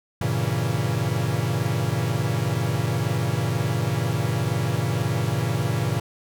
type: chord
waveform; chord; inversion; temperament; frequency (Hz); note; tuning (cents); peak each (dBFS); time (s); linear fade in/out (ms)
45% pulse; G diminished seventh; none; equal; 98 / 116.54 / 138.59 / 164.81; G2 / Bb2 / Db3 / Fb3; 0 / 0 / 0 / 0; -30 / -25 / -27 / -29; 0.21-6; 5
effects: none